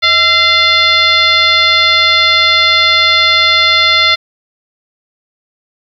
sine tone with frequency modulation, 2787 Hz, F7, 4 cents flat, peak -6 dBFS, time 0.02-4.16 s, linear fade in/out 20 ms, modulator 716 Hz, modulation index 2.1, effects 8-bit

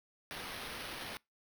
white noise with sample-and-hold, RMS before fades -44 dBFS, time 0.31-1.17 s, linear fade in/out 0 ms, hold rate 7350 Hz, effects noise-tail reverb RT60 0.2 s tail -24 dB re dry

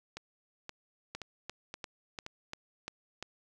two click trains, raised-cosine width 0.2 ms, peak -24 / -22 dBFS, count 5 / 7, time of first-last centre 0.17-2.264 / 1.15-3.226 s, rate 1.91 / 2.89 Hz, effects none

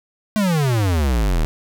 square exponential sweep, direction down, 220.2 to 36.71 Hz, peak -16 dBFS, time 0.36-1.45 s, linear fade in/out 0 ms, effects none

